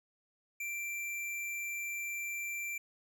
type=tone; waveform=square; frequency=2353 Hz; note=D7; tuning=3 cents sharp; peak=-37 dBFS; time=0.6-2.78 s; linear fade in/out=5 ms; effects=none